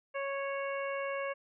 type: harmonic tone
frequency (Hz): 553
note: C#5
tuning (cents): -4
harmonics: 1 / 2 / 3 / 4 / 5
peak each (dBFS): -35 / -40 / -43 / -43 / -47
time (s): 0.14-1.34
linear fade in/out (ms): 20
effects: none